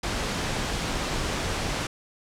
pink noise, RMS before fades -28 dBFS, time 0.03-1.87 s, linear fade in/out 5 ms, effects low-pass 7000 Hz 12 dB/octave

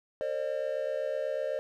triangle tone cluster, 457.4 / 536 / 604 Hz, A#4 / C5 / D5, -33 / +42 / +48 cents, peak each -37 / -31 / -31 dBFS, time 0.21-1.59 s, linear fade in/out 0 ms, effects none

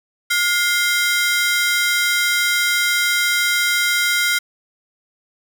sawtooth ring-modulated tone, 1760 Hz, A6, in tune, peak -9 dBFS, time 0.3-4.39 s, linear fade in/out 10 ms, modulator 337 Hz, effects none

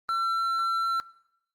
sine tone with hard clipping, 1349 Hz, E6, 40 cents sharp, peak -26 dBFS, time 0.09-1 s, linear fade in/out 0 ms, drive 5 dB, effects noise-tail reverb RT60 0.8 s tail -20 dB re dry + Opus 32 kbps

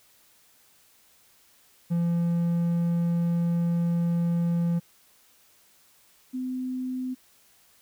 triangle / sine tone pair in turn, 170.6 / 255.6 Hz, F3 / C4, -40 / -40 cents, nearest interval perfect fifth, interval 700 cents, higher second, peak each -20 / -28 dBFS, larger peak first, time 1.9-4.8 / 6.33-7.15 s, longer first, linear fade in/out 20 ms, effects white hiss -60 dBFS RMS until 7.81 s

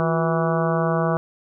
harmonic tone with a mistuned harmonic, 163.7 Hz, E3, 12 cents flat, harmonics 1 / 2 / 3 / 4 / 5 / 6 / 7 / 8 / 9, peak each -22 / -28 / -26 / -25 / -31 / -32 / -28 / -34 / -33 dBFS, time 0-1.17 s, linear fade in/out 0 ms, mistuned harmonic 2, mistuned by +120 cents, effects none

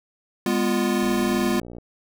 square chord, F diminished, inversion first, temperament equal with one note detuned, 204 / 246.9 / 349.2 Hz, Ab3 / Cb4 / F4, -31 / 0 / 0 cents, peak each -25 dBFS, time 0.46-1.6 s, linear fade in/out 2 ms
click train, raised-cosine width 2 ms, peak -25 dBFS, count 46, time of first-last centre 1.03-1.784 s, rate 59.7 Hz
effects none

